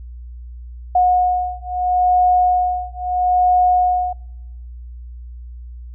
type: beating tone pair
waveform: sine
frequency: 725 / 725.76 Hz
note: F#5 / F#5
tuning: -35 / -34 cents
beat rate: 0.76 Hz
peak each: -16 dBFS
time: 0.95-4.13 s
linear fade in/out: 5 ms
effects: noise-tail reverb RT60 1.0 s tail -25 dB re dry + added 60 Hz sine -31 dBFS peak until 5.94 s